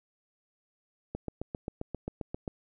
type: click train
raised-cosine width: 2 ms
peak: -21 dBFS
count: 11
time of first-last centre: 1.15-2.478 s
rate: 7.53 Hz
effects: none